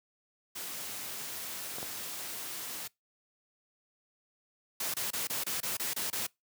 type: noise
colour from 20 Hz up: white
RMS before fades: -40 dBFS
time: 0.55-2.88 s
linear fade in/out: 10 ms
type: clicks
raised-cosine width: 1 ms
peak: -26 dBFS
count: 2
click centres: 1.784 / 1.829 s
type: noise bursts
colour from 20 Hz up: white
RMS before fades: -34 dBFS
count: 9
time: 4.8-6.268 s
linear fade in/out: 5 ms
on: 140 ms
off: 26 ms
effects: noise-tail reverb RT60 0.2 s tail -25 dB re dry + high-pass 100 Hz 12 dB/octave